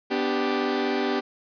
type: chord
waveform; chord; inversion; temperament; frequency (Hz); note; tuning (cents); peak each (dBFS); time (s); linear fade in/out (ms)
sawtooth; G major; first; equal with one note detuned; 249.4 / 293.7 / 392; B3 / D4 / G4; +17 / 0 / 0; -24 / -25 / -22; 0.1-1.21; 20
effects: resampled to 11025 Hz + 9-bit